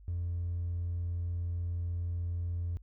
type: tone with hard clipping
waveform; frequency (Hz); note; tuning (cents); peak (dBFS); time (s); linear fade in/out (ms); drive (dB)
sine; 86.6; F2; -14; -32; 0.08-2.77; 0; 1
effects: added 50 Hz sine -51 dBFS peak until 2.82 s